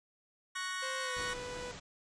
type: chord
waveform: sawtooth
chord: F# major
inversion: second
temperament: equal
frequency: 1108.7 / 1480 / 1864.7 Hz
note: C#6 / F#6 / A#6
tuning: 0 / 0 / 0 cents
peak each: -37 dBFS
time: 0.55-1.34 s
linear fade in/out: 10 ms
type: tone with pitch glide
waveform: sawtooth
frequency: 523.3 to 494.2 Hz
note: C5 to B4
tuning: 0 to +1 cents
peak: -37 dBFS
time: 0.82-1.72 s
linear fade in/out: 10 ms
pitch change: -99 cents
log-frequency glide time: 1.01-1.19 s
type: low-pass noise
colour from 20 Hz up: pink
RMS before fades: -47 dBFS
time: 1.16-1.8 s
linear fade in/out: 10 ms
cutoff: 7900 Hz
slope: 96 dB/octave
effects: resampled to 22050 Hz